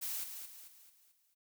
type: noise with echo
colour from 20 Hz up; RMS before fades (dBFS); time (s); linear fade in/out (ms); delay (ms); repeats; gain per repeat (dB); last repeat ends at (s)
blue; -39; 0.01-0.25; 20; 220; 5; -7; 1.35
effects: none